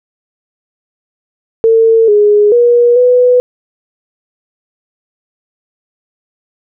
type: tone with pitch steps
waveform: sine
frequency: 451.4 / 415.6 / 479.5 / 495.8 Hz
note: A4 / G#4 / A#4 / B4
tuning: +44 / +1 / +49 / +7 cents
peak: -4 dBFS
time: 1.64-3.4 s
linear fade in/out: 0 ms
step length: 440 ms
effects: none